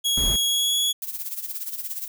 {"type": "tone with pitch glide", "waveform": "sawtooth", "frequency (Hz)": [3322, 3364], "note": ["G#7", "G#7"], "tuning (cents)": [0, 22], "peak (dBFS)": -17, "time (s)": [0.04, 0.93], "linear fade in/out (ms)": 20, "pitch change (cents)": 22, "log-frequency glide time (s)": [0.47, 0.77]}
{"type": "noise", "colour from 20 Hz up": "brown", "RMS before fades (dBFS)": -27, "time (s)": [0.17, 0.36], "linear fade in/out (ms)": 2}
{"type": "noise with tremolo", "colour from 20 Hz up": "violet", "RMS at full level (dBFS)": -29, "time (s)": [1.02, 2.08], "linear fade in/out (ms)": 2, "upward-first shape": "sine", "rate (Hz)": 17, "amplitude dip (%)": 70}
{"effects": []}